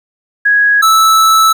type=tone pair in turn; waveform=sine / square; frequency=1661.2 / 1311.7 Hz; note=G#6 / E6; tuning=0 / -9 cents; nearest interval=major third; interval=409 cents; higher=first; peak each=-6 dBFS; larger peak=neither; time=0.45-0.82 / 0.82-1.53 s; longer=second; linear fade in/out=10 ms; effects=8-bit